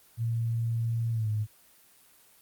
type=tone with pitch glide; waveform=sine; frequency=115.4 to 107.05 Hz; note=A#2 to A2; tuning=-17 to -47 cents; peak=-26 dBFS; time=0.17-1.47 s; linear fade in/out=50 ms; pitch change=-130 cents; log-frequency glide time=1.12-1.29 s; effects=white hiss -59 dBFS RMS until 2.41 s + Opus 24 kbps